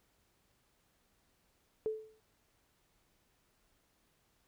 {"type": "tone with exponential decay", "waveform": "sine", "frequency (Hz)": 436.2, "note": "A4", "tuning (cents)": -15, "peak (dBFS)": -29, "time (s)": [1.86, 2.2], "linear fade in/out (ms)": 0, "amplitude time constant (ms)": 72, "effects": ["pink hiss -74 dBFS RMS until 4.47 s"]}